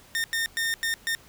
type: tone bursts at uneven times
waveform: sawtooth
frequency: 1824 Hz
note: A#6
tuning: 38 cents flat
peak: -21 dBFS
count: 5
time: 0.15-0.24 / 0.33-0.46 / 0.57-0.74 / 0.83-0.94 / 1.07-1.15 s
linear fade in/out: 0 ms
effects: pink hiss -53 dBFS RMS until 1.28 s

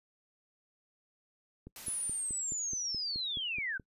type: click train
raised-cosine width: 3 ms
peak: -33 dBFS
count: 11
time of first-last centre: 1.67-3.798 s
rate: 4.7 Hz
type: noise with exponential decay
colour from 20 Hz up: white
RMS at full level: -45 dBFS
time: 1.76-3.14 s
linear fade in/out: 1 ms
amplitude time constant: 300 ms
type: linear sweep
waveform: sine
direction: down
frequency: 10180 to 1473 Hz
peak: -33 dBFS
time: 1.86-3.78 s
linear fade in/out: 10 ms
effects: noise-tail reverb RT60 0.1 s tail -23 dB re dry + resampled to 32000 Hz

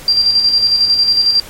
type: tone with tremolo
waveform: sine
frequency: 4725 Hz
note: D8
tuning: 10 cents sharp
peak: -7 dBFS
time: 0.08-1.4 s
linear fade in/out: 2 ms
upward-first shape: square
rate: 11 Hz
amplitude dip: 45%
effects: pink hiss -34 dBFS RMS until 1.49 s + MP3 64 kbps

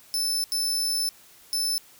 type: tone bursts at uneven times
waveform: sawtooth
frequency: 5274 Hz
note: E8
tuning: in tune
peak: -21 dBFS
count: 3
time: 0.14-0.44 / 0.52-1.09 / 1.53-1.78 s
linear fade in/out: 0 ms
effects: white hiss -53 dBFS RMS until 1.99 s

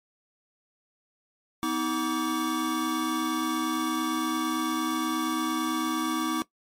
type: tone cluster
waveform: square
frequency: 248.7 / 317.4 / 1154 Hz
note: B3 / D#4 / D6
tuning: +12 / +35 / -31 cents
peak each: -33 / -29 / -31 dBFS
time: 1.63-6.42 s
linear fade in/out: 0 ms
effects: noise-tail reverb RT60 0.1 s tail -18 dB re dry + MP3 64 kbps

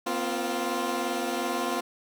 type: chord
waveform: 15% pulse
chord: Bb suspended second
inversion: none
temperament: equal with one note detuned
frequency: 238.8 / 261.6 / 349.2 Hz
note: Bb3 / C4 / F4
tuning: +42 / 0 / 0 cents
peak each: -27 / -26 / -24 dBFS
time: 0.06-1.81 s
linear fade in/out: 10 ms
effects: none

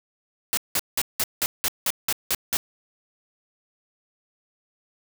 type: noise bursts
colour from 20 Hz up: white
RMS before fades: -23 dBFS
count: 10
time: 0.53-2.57 s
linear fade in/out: 0 ms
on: 42 ms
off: 180 ms
effects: none

